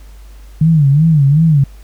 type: tone with vibrato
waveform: sine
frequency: 150.1 Hz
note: D3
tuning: 38 cents sharp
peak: -6 dBFS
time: 0.61-1.64 s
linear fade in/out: 5 ms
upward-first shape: sine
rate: 2.7 Hz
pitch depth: 160 cents each way
effects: added 50 Hz sine -33 dBFS peak until 1.83 s + pink hiss -48 dBFS RMS until 1.83 s